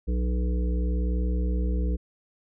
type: harmonic tone with a mistuned harmonic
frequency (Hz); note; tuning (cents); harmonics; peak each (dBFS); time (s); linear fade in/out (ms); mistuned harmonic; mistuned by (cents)
61; B1; -21; 1 / 3 / 5 / 7 / 8; -23 / -33 / -37 / -40 / -41; 0.07-1.97; 20; 1; -21
effects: none